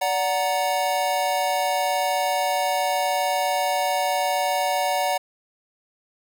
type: chord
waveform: square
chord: D augmented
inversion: none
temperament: equal with one note detuned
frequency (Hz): 579.2 / 740 / 932.3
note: D5 / F#5 / A#5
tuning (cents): -24 / 0 / 0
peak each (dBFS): -27 / -24 / -28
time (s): 0.01-5.18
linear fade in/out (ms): 10
effects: none